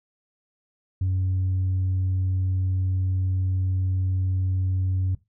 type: tone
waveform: sine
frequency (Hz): 93.3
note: F#2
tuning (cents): +15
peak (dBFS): -19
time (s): 1.01-5.15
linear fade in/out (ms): 5
effects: noise-tail reverb RT60 0.2 s tail -19 dB re dry + tanh soft clip ceiling -19 dBFS